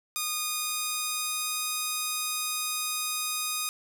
5% pulse tone with pitch glide, 1230 to 1240 Hz, D#6 to D#6, -20 to -6 cents, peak -17 dBFS, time 0.16-3.69 s, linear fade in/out 0 ms, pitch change +14 cents, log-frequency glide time 0.37-1.66 s, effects none

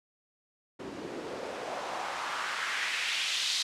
white noise with band-pass filter sweep, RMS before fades -34 dBFS, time 0.79-3.63 s, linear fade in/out 10 ms, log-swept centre 250 to 4200 Hz, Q 1.8, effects low-pass 8000 Hz 12 dB/octave

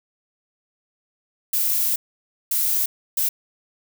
violet noise bursts at uneven times, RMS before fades -21 dBFS, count 3, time 1.53-1.96 / 2.51-2.86 / 3.17-3.29 s, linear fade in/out 5 ms, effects none

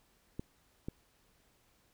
clicks, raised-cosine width 3 ms, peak -25 dBFS, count 2, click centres 0.395 / 0.885 s, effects pink hiss -70 dBFS RMS until 1.93 s

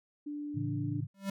sine tone, 293.7 Hz, D4, in tune, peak -36 dBFS, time 0.26-1.01 s, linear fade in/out 10 ms
sine chord, A major, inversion none, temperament equal, 110 / 138.59 / 164.81 Hz, A2 / C#3 / E3, 0 / 0 / 0 cents, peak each -36 / -36 / -41 dBFS, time 0.54-1.07 s, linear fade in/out 20 ms
square tone with exponential growth, 196 Hz, G3, in tune, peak -30 dBFS, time 1.14-1.3 s, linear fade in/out 5 ms, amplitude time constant 34 ms
effects none

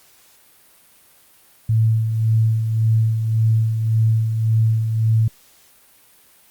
sine tone with tremolo, 111.5 Hz, A2, 23 cents sharp, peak -12 dBFS, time 1.69-5.28 s, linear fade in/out 5 ms, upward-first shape sine, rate 1.8 Hz, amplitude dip 50%, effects white hiss -52 dBFS RMS until 6.5 s + Opus 48 kbps

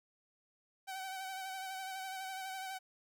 sawtooth tone with vibrato, 762 Hz, G5, 49 cents flat, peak -37 dBFS, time 0.87-2.79 s, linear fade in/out 20 ms, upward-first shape sine, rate 12 Hz, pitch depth 33 cents each way, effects none

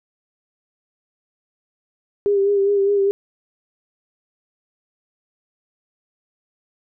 sine tone with vibrato, 400.2 Hz, G4, 36 cents sharp, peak -14 dBFS, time 2.26-3.11 s, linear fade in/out 0 ms, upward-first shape sine, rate 4.9 Hz, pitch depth 35 cents each way, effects none

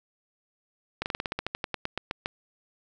slowing click train, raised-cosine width 0.3 ms, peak -13 dBFS, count 16, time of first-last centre 1.02-2.259 s, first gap 39 ms, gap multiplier 1.1, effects none

